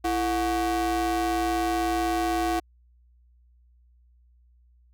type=ring-modulated tone; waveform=square; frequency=196 Hz; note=G3; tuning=in tune; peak=-21 dBFS; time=0.04-2.6 s; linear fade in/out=10 ms; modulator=530 Hz; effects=added 60 Hz sine -56 dBFS peak until 4.93 s